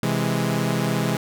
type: chord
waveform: sawtooth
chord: C augmented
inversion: none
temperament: equal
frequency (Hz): 130.81 / 164.81 / 207.7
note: C3 / E3 / G#3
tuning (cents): 0 / 0 / 0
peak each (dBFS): -21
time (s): 0.03-1.17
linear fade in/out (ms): 2
effects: none